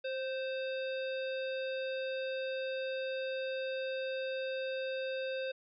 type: harmonic tone with a mistuned harmonic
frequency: 527 Hz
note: C5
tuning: 12 cents sharp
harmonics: 1 / 3 / 5 / 7 / 9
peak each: -35 / -45 / -45 / -48 / -55 dBFS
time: 0.04-5.52 s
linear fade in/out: 10 ms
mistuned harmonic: 3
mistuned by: -30 cents
effects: none